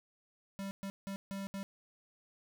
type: tone bursts at uneven times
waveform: square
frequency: 196.2 Hz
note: G3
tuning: 2 cents sharp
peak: -39 dBFS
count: 5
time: 0.59-0.71 / 0.83-0.9 / 1.07-1.16 / 1.31-1.47 / 1.54-1.63 s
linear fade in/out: 0 ms
effects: none